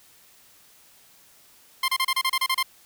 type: tone bursts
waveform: 15% pulse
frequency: 1052 Hz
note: C6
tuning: 9 cents sharp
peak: -14 dBFS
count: 10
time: 1.83-2.629 s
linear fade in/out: 5 ms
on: 52 ms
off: 31 ms
effects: white hiss -55 dBFS RMS until 2.85 s